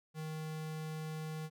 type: tone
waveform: square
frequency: 156.6 Hz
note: D#3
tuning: 11 cents sharp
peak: -40 dBFS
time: 0.14-1.5 s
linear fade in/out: 50 ms
effects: none